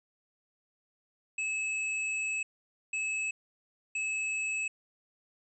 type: tone bursts at uneven times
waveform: square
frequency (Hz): 2594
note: E7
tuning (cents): -28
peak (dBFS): -31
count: 3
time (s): 1.38-2.43 / 2.93-3.31 / 3.95-4.68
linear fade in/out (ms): 5
effects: resampled to 22050 Hz